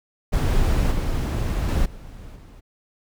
brown noise with level steps, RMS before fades -19 / -23 / -20 / -39 / -43 dBFS, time 0.32-2.61 s, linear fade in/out 20 ms, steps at 0.91 / 1.68 / 1.85 / 2.35 s, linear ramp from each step 10 ms, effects none

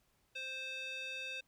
square tone with band-pass filter, 523.3 Hz, C5, in tune, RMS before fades -43 dBFS, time 0.35-1.41 s, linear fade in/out 10 ms, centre 3000 Hz, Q 7.6, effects pink hiss -75 dBFS RMS until 1.47 s

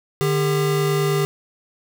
square tone pair together, 150 / 400.5 Hz, D3 / G4, +37 / +37 cents, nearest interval octave + perfect fourth, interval 1700 cents, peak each -21 dBFS, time 0.21-1.25 s, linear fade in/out 0 ms, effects none

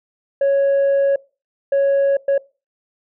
sine tone bursts at uneven times, 554.4 Hz, C#5, in tune, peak -10 dBFS, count 3, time 0.41-1.16 / 1.72-2.17 / 2.28-2.38 s, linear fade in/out 5 ms, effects noise-tail reverb RT60 0.3 s tail -22 dB re dry + tanh soft clip ceiling -12 dBFS

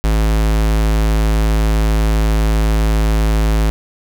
square tone, 53.8 Hz, A1, 38 cents flat, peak -12 dBFS, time 0.04-3.7 s, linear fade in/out 0 ms, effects none

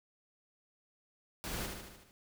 pink noise with echo, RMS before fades -40 dBFS, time 1.44-1.66 s, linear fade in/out 0 ms, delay 75 ms, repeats 6, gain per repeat -4 dB, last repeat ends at 2.11 s, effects none

